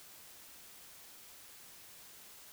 silence, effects white hiss -55 dBFS RMS until 2.52 s

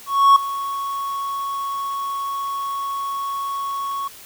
triangle tone with ADSR envelope, 1108 Hz, C#6, 1 cent flat, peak -5 dBFS, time 0.06-4.08 s, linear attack 300 ms, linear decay 4 ms, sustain -16 dB, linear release 7 ms, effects white hiss -42 dBFS RMS until 4.25 s

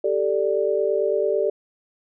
sine chord, G suspended second, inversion none, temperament just, 392 / 441 / 588 Hz, G4 / A4 / D5, 0 / +4 / +2 cents, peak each -23 dBFS, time 0.04-1.5 s, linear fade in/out 5 ms, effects none

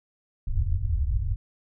white low-pass noise, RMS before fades -25 dBFS, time 0.47-1.36 s, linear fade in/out 5 ms, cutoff 100 Hz, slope 48 dB/octave, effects none

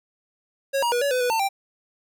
square tone with pitch steps, 548 / 949 / 484 / 566 / 504 / 491.9 / 898 / 786 Hz, C#5 / A#5 / B4 / C#5 / B4 / B4 / A5 / G5, -20 / +31 / -35 / +36 / +35 / -7 / +35 / +4 cents, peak -21 dBFS, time 0.73-1.49 s, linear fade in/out 20 ms, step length 95 ms, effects none

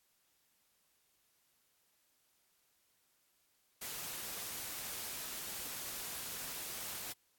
white noise, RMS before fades -43 dBFS, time 3.81-7.13 s, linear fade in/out 10 ms, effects white hiss -75 dBFS RMS until 7.38 s + AAC 64 kbps

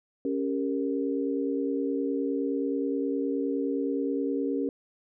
sine chord, G diminished, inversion second, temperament equal with one note detuned, 277.2 / 396.6 / 466.2 Hz, Db4 / G4 / Bb4, 0 / +20 / 0 cents, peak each -28 / -32 / -32 dBFS, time 0.25-4.69 s, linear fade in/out 2 ms, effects none

